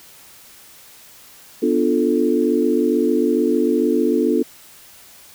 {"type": "chord", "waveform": "sine", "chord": "B half-diminished seventh", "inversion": "none", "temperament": "equal", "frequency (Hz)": [246.9, 293.7, 349.2, 440], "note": ["B3", "D4", "F4", "A4"], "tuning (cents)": [0, 0, 0, 0], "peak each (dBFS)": -20, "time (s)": [1.62, 4.43], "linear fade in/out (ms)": 10, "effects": ["white hiss -45 dBFS RMS until 5.34 s"]}